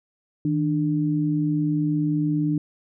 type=tone pair together; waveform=sine; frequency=157.4 / 297.1 Hz; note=D#3 / D4; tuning=+20 / +20 cents; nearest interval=major seventh; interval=1100 cents; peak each=-23 / -22 dBFS; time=0.45-2.58 s; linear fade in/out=2 ms; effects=none